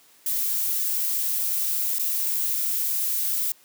violet noise with dropouts, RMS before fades -25 dBFS, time 0.26-3.52 s, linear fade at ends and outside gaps 2 ms, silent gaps 1.985-1.995 s, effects white hiss -56 dBFS RMS until 3.64 s + high-pass 150 Hz 12 dB/octave

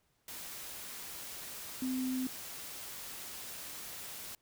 sine tone in noise, 257.6 Hz, C4, 27 cents flat, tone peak -32 dBFS, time 1.82-2.27 s, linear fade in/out 2 ms, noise white, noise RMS -45 dBFS, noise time 0.28-4.35 s, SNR +10 dB, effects pink hiss -75 dBFS RMS until 4.41 s

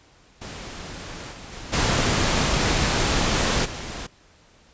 pink noise with level steps, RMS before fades -36 / -40 / -37 / -21 / -33 dBFS, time 0.41-4.07 s, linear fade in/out 10 ms, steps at 1.31 / 1.51 / 1.72 / 3.64 s, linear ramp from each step 20 ms, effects pink hiss -55 dBFS RMS until 4.73 s + resampled to 16000 Hz

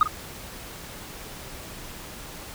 sine tone with echo, 1244.5 Hz, D#6, in tune, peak -11 dBFS, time 0.01-0.03 s, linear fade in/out 2 ms, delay 46 ms, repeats 1, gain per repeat -13 dB, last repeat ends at 0.076 s, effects tanh soft clip ceiling -11 dBFS + pink hiss -40 dBFS RMS until 2.54 s

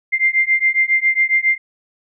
sine beating tone pair, 2093 / 2100.3 Hz, C7 / C7, 0 / +6 cents, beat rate 7.3 Hz, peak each -16 dBFS, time 0.12-1.58 s, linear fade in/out 20 ms, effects none

